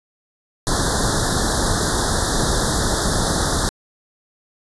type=band-stop noise; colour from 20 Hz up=pink; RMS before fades=-19 dBFS; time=0.67-3.69 s; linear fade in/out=0 ms; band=1800 to 3500 Hz; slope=96 dB/octave; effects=resampled to 24000 Hz